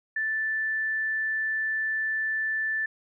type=tone; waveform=sine; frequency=1760 Hz; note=A6; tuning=in tune; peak=-25 dBFS; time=0.16-2.86 s; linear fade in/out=5 ms; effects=none